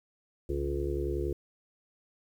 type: harmonic tone with a mistuned harmonic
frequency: 70.7 Hz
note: C#2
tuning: 35 cents sharp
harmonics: 1 / 2 / 4 / 5 / 6 / 7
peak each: -33 / -40 / -43 / -33 / -37 / -42 dBFS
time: 0.49-1.33 s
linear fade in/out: 5 ms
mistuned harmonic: 1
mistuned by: -65 cents
effects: 10-bit